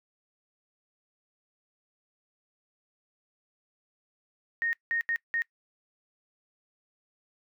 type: tone bursts at uneven times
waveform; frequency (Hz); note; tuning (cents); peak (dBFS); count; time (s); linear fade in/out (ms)
sine; 1853; A#6; -11; -26; 4; 4.62-4.73 / 4.91-5.01 / 5.09-5.16 / 5.34-5.42; 0
effects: noise-tail reverb RT60 0.1 s tail -22 dB re dry